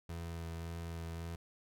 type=tone with vibrato; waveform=30% pulse; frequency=83.5 Hz; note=E2; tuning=23 cents sharp; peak=-38 dBFS; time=0.09-1.36 s; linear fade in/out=5 ms; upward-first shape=sine; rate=1.8 Hz; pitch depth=14 cents each way; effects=none